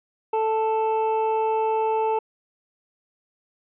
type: tone pair together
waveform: triangle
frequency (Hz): 441.1 / 880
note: A4 / A5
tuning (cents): +4 / 0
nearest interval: octave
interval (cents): 1196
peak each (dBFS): -21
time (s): 0.33-2.19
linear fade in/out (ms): 5
effects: resampled to 8000 Hz